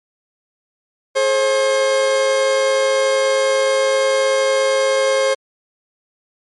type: tone pair together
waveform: 40% pulse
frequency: 424.6 / 535 Hz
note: G#4 / C5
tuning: +38 / +38 cents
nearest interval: major third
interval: 400 cents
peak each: -22 / -13 dBFS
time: 1.15-5.35 s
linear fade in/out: 20 ms
effects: low-pass 10000 Hz 12 dB/octave + MP3 48 kbps